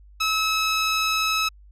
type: tone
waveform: 15% pulse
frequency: 1293 Hz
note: E6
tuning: 34 cents flat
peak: -14 dBFS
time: 0.2-1.49 s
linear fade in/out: 10 ms
effects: added 50 Hz sine -46 dBFS peak until 1.71 s + low-pass 10000 Hz 12 dB/octave